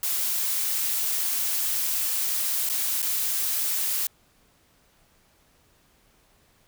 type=noise with dropouts; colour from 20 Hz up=blue; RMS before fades=-26 dBFS; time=0.03-4.07 s; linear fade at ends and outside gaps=2 ms; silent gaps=2.691-2.697 / 3.02-3.026 s; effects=pink hiss -62 dBFS RMS until 6.67 s